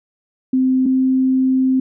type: tone pair in turn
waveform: sine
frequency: 259.4 / 260.9 Hz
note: C4 / C4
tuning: -15 / -5 cents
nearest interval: unison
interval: 10 cents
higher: second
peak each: -12 dBFS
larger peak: neither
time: 0.53-0.86 / 0.86-1.8 s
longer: second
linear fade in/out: 5 ms
effects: none